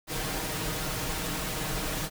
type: noise with comb filter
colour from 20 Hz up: pink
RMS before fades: -32 dBFS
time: 0.07-2.1 s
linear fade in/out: 50 ms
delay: 6.4 ms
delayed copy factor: +0.55
effects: none

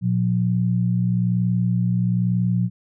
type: tone pair together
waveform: sine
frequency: 118.3 / 179.36 Hz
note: A#2 / F3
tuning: +26 / +46 cents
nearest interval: perfect fifth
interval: 720 cents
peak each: -20 dBFS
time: 0.01-2.7 s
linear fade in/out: 50 ms
effects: none

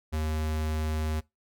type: tone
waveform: square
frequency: 77.78 Hz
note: D#2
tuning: in tune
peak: -28 dBFS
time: 0.12-1.21 s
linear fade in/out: 20 ms
effects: noise-tail reverb RT60 0.2 s tail -22 dB re dry

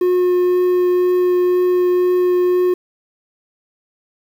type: tone with vibrato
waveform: triangle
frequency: 360.3 Hz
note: F#4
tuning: 46 cents flat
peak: -10 dBFS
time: 0.01-2.74 s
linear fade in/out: 5 ms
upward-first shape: triangle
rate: 2 Hz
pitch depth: 8 cents each way
effects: 7-bit

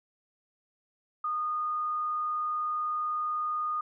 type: tone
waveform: sine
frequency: 1228 Hz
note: D#6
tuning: 23 cents flat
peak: -28 dBFS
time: 1.24-3.81 s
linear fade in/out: 5 ms
effects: none

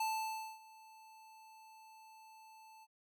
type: tone with ADSR envelope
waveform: square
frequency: 880 Hz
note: A5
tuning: in tune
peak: -34 dBFS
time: 0-2.87 s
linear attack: 5 ms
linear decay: 580 ms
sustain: -23 dB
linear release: 40 ms
effects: none

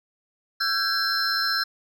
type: tone cluster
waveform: triangle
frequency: 1347 / 1547 / 1643 / 4156 / 5280 Hz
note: E6 / G6 / G#6 / C8 / E8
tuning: +37 / -23 / -19 / -12 / +2 cents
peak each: -27 / -27 / -28 / -26 / -27 dBFS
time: 0.6-1.64 s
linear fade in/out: 10 ms
effects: none

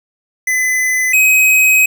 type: tone pair in turn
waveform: square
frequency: 2018 / 2532 Hz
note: B6 / D#7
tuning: +37 / +30 cents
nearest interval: major third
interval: 393 cents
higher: second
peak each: -13 / -8 dBFS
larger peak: second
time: 0.47-1.13 / 1.13-1.86 s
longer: second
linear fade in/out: 5 ms
effects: none

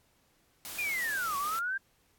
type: noise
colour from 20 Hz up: white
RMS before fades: -41 dBFS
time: 0.65-1.59 s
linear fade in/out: 0 ms
type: linear two-way sweep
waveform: sine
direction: down then up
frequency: 2489 to 1095 to 1609 Hz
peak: -30 dBFS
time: 0.78-1.78 s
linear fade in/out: 10 ms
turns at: 1.37 s
effects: pink hiss -69 dBFS RMS until 2.18 s + AAC 64 kbps

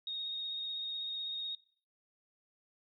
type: tone with vibrato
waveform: sine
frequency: 3729 Hz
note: A#7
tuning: in tune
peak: -36 dBFS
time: 0.07-1.55 s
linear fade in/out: 2 ms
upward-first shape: sine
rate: 16 Hz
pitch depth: 18 cents each way
effects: noise-tail reverb RT60 0.5 s tail -22 dB re dry

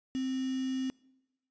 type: tone with quantisation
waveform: sine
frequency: 261.6 Hz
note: C4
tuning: in tune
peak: -30 dBFS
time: 0.15-0.9 s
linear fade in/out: 0 ms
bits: 7
effects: noise-tail reverb RT60 1.0 s tail -25 dB re dry + resampled to 16000 Hz

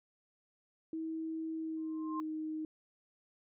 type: tone with pitch glide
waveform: sine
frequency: 321.4 to 312.3 Hz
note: E4 to D#4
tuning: -44 to +7 cents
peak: -36 dBFS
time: 0.93-2.65 s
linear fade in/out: 2 ms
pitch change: -49 cents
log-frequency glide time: 1.55-2.22 s
type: tone with exponential growth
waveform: sine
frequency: 1054 Hz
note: C6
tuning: 12 cents sharp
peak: -35 dBFS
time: 1.77-2.2 s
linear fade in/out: 0 ms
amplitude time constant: 92 ms
effects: none

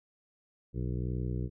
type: harmonic tone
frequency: 61.74 Hz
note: B1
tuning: in tune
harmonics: 1 / 2 / 3 / 4 / 5 / 6 / 7 / 8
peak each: -35 / -34 / -39 / -51 / -43 / -45 / -47 / -53 dBFS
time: 0.73-1.5 s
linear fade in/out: 50 ms
effects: none

